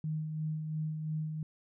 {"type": "tone with tremolo", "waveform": "sine", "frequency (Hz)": 155.56, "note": "D#3", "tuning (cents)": 0, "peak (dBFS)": -31, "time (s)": [0.04, 1.43], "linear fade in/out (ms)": 2, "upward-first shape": "sine", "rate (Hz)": 2.9, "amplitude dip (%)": 40, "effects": []}